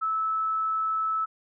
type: tone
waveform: sine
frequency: 1306 Hz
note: E6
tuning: 17 cents flat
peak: -24 dBFS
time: 0.01-1.26 s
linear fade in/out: 20 ms
effects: none